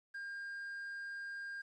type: tone with quantisation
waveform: triangle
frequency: 1606 Hz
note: G6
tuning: 41 cents sharp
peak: -40 dBFS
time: 0.14-1.62 s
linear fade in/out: 10 ms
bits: 11
effects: low-pass 8000 Hz 12 dB/octave